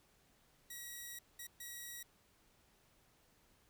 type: tone bursts at uneven times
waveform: 5% pulse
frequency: 1917 Hz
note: A#6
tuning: 48 cents sharp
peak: -36 dBFS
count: 3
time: 0.7-1.19 / 1.39-1.47 / 1.6-2.03 s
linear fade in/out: 5 ms
effects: pink hiss -71 dBFS RMS until 3.69 s